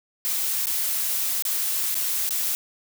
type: noise with dropouts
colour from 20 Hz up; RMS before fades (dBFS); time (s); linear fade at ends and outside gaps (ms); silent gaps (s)
blue; -25; 0.25-2.55; 0; 0.658-0.669 / 1.423-1.452 / 1.944-1.953 / 2.291-2.307
effects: none